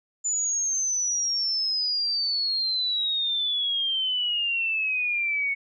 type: exponential sweep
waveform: sine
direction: down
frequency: 7050 to 2207 Hz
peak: -23 dBFS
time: 0.24-5.55 s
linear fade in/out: 20 ms
effects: none